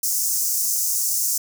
pink high-pass noise, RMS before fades -22 dBFS, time 0.03-1.38 s, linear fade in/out 5 ms, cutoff 5600 Hz, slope 48 dB/octave, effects none

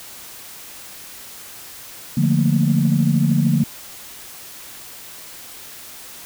sine chord, Bb major seventh, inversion first, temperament equal, 146.83 / 174.61 / 220 / 233.1 Hz, D3 / F3 / A3 / Bb3, 0 / 0 / 0 / 0 cents, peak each -17 / -19 / -21 / -20 dBFS, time 2.17-3.64 s, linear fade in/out 5 ms, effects tanh soft clip ceiling -4 dBFS + white hiss -38 dBFS RMS until 6.25 s

